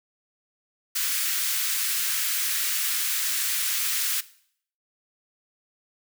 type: high-pass noise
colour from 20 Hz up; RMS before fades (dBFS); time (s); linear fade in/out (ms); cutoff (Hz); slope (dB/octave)
white; -26; 0.95-4.21; 10; 1400; 24
effects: noise-tail reverb RT60 0.6 s tail -18 dB re dry